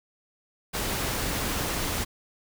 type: noise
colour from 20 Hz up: pink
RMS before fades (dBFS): -29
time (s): 0.73-2.05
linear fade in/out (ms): 20
effects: none